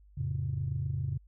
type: chord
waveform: sine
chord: F augmented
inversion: none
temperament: just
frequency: 87.31 / 109.13 / 136.42 Hz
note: F2 / A2 / C#3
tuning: 0 / -14 / -27 cents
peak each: -35 / -35 / -32 dBFS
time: 0.17-1.18 s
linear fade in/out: 10 ms
effects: tanh soft clip ceiling -22 dBFS + added 50 Hz sine -55 dBFS peak until 1.27 s